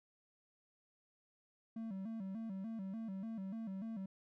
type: tone with vibrato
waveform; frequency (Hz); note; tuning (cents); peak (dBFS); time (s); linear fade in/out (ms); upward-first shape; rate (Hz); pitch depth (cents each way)
triangle; 207.7; G#3; 0; -39; 1.76-4.06; 5; square; 3.4; 140
effects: none